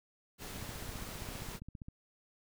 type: noise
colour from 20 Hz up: pink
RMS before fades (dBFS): -45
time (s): 0.38-1.6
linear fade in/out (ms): 50
type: click train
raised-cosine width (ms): 5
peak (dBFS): -33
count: 21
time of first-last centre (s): 0.56-1.885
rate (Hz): 15.1
effects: none